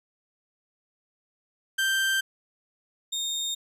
30% pulse tone pair in turn, 1568 / 3676 Hz, G6 / A#7, 0 / -25 cents, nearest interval octave + minor third, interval 1475 cents, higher second, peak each -20 / -25 dBFS, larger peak first, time 1.78-2.21 / 3.12-3.55 s, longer neither, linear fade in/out 10 ms, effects resampled to 32000 Hz

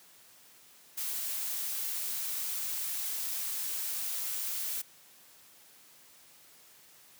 blue noise, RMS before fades -35 dBFS, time 0.97-4.82 s, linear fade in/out 10 ms, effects white hiss -58 dBFS RMS until 7.19 s + high-pass 100 Hz 12 dB/octave

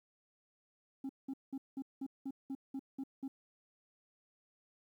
sine tone bursts, 269.8 Hz, C#4, 47 cents flat, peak -35 dBFS, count 10, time 1.04-3.28 s, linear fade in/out 5 ms, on 53 ms, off 190 ms, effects tanh soft clip ceiling -37 dBFS + 12-bit

